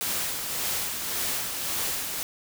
white noise with tremolo, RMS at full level -28 dBFS, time 0.01-2.23 s, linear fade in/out 0 ms, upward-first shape sine, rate 1.8 Hz, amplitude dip 40%, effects none

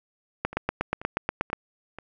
two click trains, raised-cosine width 0.5 ms, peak -23 / -9 dBFS, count 4 / 10, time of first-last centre 0.53-1.986 / 0.45-1.53 s, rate 2.06 / 8.33 Hz, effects none

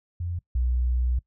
sine tone pair in turn, 87 / 61.64 Hz, F2 / B1, -6 / -3 cents, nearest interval tritone, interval 597 cents, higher first, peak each -27 / -21 dBFS, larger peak second, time 0.2-0.39 / 0.55-1.19 s, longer second, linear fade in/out 5 ms, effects noise-tail reverb RT60 0.1 s tail -21 dB re dry

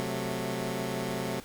15% pulse chord, F# diminished, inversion second, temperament equal, 130.81 / 185 / 220 Hz, C3 / F#3 / A3, 0 / 0 / 0 cents, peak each -29 dBFS, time 0-1.4 s, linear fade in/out 0 ms, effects pink hiss -49 dBFS RMS until 1.44 s

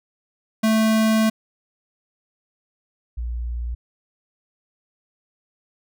square / sine tone pair in turn, 220 / 59.22 Hz, A3 / A#1, 0 / +28 cents, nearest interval octave + major seventh, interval 2272 cents, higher first, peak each -16 / -24 dBFS, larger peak first, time 0.63-1.3 / 3.17-3.75 s, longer first, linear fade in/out 10 ms, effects none

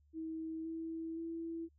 sine tone with pitch steps, 321.3 / 326 / 330.7 Hz, E4 / E4 / E4, -44 / -19 / +6 cents, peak -39 dBFS, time 0.13-1.69 s, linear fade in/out 50 ms, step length 520 ms, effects added 73 Hz sine -66 dBFS peak until 1.78 s

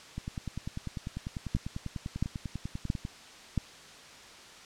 two click trains, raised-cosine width 5 ms, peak -23 / -15 dBFS, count 30 / 4, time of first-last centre 0.18-3.051 / 1.55-3.577 s, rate 10.1 / 1.48 Hz, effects white hiss -50 dBFS RMS until 4.65 s + low-pass 6000 Hz 12 dB/octave

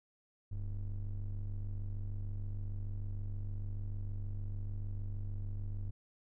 triangle ring-modulated tone, 60.5 Hz, B1, 35 cents flat, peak -31 dBFS, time 0.51-5.91 s, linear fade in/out 10 ms, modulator 37.2 Hz, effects none

